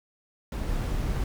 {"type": "noise with level steps", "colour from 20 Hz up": "brown", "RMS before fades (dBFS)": [-30, -28], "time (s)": [0.52, 1.24], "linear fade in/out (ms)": 2, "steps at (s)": 0.67, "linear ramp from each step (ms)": 20, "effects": []}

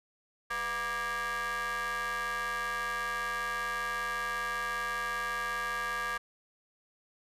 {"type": "ring-modulated tone", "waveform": "40% pulse", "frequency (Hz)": 227.9, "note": "A#3", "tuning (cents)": -39, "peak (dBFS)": -28, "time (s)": [0.5, 6.18], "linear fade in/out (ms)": 10, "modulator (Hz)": 1410, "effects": ["resampled to 32000 Hz"]}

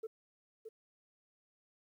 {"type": "tone with echo", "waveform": "sine", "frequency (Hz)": 442.6, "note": "A4", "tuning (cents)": 10, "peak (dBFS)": -36, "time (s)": [0.03, 0.07], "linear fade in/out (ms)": 10, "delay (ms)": 620, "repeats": 1, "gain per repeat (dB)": -8, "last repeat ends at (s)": 0.69, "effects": ["tanh soft clip ceiling -36 dBFS", "12-bit"]}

